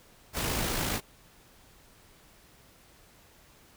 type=noise with amplitude modulation; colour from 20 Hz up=pink; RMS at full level=-29 dBFS; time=0.33-1.01 s; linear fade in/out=50 ms; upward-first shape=sine; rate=54.5 Hz; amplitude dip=35%; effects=pink hiss -58 dBFS RMS until 3.76 s